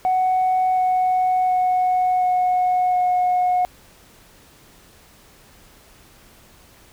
sine tone with pitch steps, 743 / 738.7 / 734.5 / 730.2 / 726 Hz, F#5 / F#5 / F#5 / F#5 / F#5, +7 / -3 / -13 / -23 / -33 cents, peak -14 dBFS, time 0.05-3.65 s, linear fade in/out 0 ms, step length 720 ms, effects tanh soft clip ceiling -13 dBFS + pink hiss -50 dBFS RMS until 6.92 s

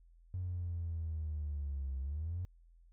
triangle linear two-way sweep, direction down then up, 92 to 65.41 to 92 Hz, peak -32 dBFS, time 0.34-2.45 s, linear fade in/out 0 ms, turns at 2 s, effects tanh soft clip ceiling -33 dBFS + added 42 Hz sine -59 dBFS peak until 2.92 s

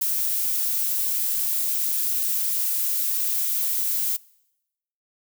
violet noise with ADSR envelope, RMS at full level -21 dBFS, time 0.01-4.17 s, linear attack 10 ms, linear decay 5 ms, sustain -3 dB, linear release 12 ms, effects noise-tail reverb RT60 0.9 s tail -24 dB re dry

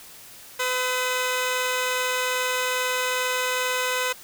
10% pulse tone pair together, 505 / 1273.7 Hz, B4 / D#6, +39 / +40 cents, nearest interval octave + major third, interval 1601 cents, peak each -15 / -24 dBFS, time 0.59-4.13 s, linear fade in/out 10 ms, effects white hiss -45 dBFS RMS until 4.23 s

